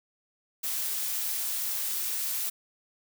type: noise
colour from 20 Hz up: blue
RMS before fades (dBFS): -31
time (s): 0.63-2.5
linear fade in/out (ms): 10
effects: none